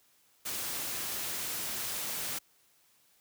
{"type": "noise", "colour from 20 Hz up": "white", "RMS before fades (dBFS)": -36, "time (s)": [0.45, 2.39], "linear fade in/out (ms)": 10, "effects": ["white hiss -67 dBFS RMS until 3.2 s", "high-pass 60 Hz 12 dB/octave"]}